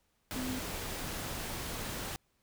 sine tone in noise, 255.7 Hz, C4, 40 cents flat, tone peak -36 dBFS, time 0.36-0.59 s, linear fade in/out 0 ms, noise pink, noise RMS -39 dBFS, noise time 0.31-2.16 s, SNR 0 dB, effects pink hiss -75 dBFS RMS until 2.42 s

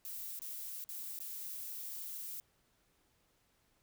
violet noise with dropouts, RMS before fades -44 dBFS, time 0.05-2.4 s, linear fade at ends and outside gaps 0 ms, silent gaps 0.391-0.418 / 0.841-0.89 / 1.19-1.203 s, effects pink hiss -74 dBFS RMS until 3.82 s

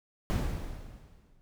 brown noise with exponential decay, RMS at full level -25 dBFS, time 0.3-1.41 s, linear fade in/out 0 ms, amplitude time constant 240 ms, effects none

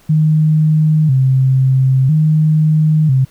sine tone with vibrato, 143.1 Hz, D3, 45 cents flat, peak -8 dBFS, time 0.09-3.25 s, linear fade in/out 10 ms, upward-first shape square, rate 0.5 Hz, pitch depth 140 cents each way, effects pink hiss -49 dBFS RMS until 3.3 s

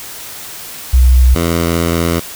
sine / 10% pulse tone pair in turn, 63.1 / 84.23 Hz, B1 / E2, +38 / +38 cents, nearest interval perfect fourth, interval 500 cents, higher second, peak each -4 dBFS, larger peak neither, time 0.93-1.35 / 1.35-2.2 s, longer second, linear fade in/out 10 ms, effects white hiss -29 dBFS RMS until 2.35 s

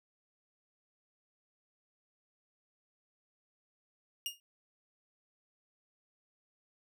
sawtooth tone with exponential decay, 2840 Hz, F7, 28 cents sharp, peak -28 dBFS, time 4.26-4.4 s, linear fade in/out 1 ms, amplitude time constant 29 ms, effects none

